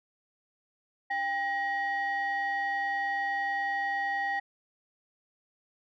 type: tone pair together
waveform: sine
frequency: 796 / 1893.2 Hz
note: G5 / A#6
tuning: +26 / +26 cents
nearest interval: octave + minor third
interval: 1500 cents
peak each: -29 / -29 dBFS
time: 1.1-4.4 s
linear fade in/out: 10 ms
effects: tanh soft clip ceiling -24 dBFS